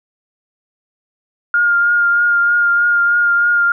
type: tone with vibrato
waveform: sine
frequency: 1412 Hz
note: F6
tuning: 19 cents sharp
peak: -10 dBFS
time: 1.54-3.72 s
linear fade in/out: 2 ms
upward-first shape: triangle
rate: 3.2 Hz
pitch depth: 22 cents each way
effects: none